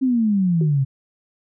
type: exponential sweep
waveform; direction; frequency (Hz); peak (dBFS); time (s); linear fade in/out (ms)
sine; down; 269.4 to 130.81; -15; 0.01-0.85; 20
type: tone with exponential decay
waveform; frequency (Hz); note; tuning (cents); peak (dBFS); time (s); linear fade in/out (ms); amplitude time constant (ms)
sine; 370; F#4; 0; -23; 0.61-0.78; 2; 36
effects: none